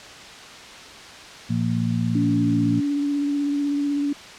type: harmonic tone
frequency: 57.4 Hz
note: A#1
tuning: 26 cents flat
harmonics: 2 / 3 / 4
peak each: -24 / -25 / -24 dBFS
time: 1.49-2.81 s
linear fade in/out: 20 ms
type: tone with vibrato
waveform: sine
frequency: 286.5 Hz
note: D4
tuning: 43 cents flat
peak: -20 dBFS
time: 2.15-4.13 s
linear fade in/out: 5 ms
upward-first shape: sine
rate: 16 Hz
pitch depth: 17 cents each way
effects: white hiss -40 dBFS RMS until 4.38 s + low-pass 5000 Hz 12 dB/octave